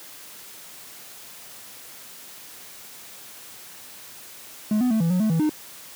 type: tone with pitch steps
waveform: triangle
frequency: 213 / 249.6 / 220.5 / 166.7 / 181.4 / 217.1 / 163.3 / 305.7 Hz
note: G#3 / B3 / A3 / E3 / F#3 / A3 / E3 / D#4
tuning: +44 / +19 / +4 / +20 / -34 / -23 / -16 / -30 cents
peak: -16 dBFS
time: 4.71-5.494 s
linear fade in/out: 2 ms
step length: 98 ms
effects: white hiss -43 dBFS RMS until 5.95 s + high-pass 100 Hz 12 dB/octave